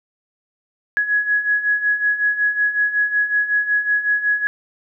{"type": "beating tone pair", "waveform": "sine", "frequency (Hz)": [1673, 1678.4], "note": ["G#6", "G#6"], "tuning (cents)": [12, 18], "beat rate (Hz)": 5.4, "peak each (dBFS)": [-22, -17], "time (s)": [0.97, 4.47], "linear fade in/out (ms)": 0, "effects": []}